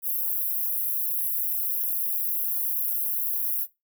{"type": "high-pass noise", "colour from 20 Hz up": "white", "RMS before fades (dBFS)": -27, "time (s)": [0.02, 3.67], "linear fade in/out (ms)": 50, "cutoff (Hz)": 11000, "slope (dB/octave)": 96, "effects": ["noise-tail reverb RT60 0.2 s tail -18 dB re dry"]}